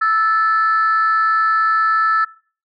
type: tone pair together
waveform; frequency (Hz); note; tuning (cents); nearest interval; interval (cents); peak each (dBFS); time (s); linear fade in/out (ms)
sine; 1318.5 / 1747.8; E6 / A6; 0 / -12; perfect fourth; 488; -13 / -18; 0.01-2.25; 10
effects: noise-tail reverb RT60 0.4 s tail -20 dB re dry + tanh soft clip ceiling -7 dBFS